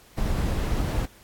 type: noise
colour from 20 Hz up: brown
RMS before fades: -25 dBFS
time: 0.17-1.06 s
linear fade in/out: 10 ms
effects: pink hiss -53 dBFS RMS until 1.23 s + AAC 64 kbps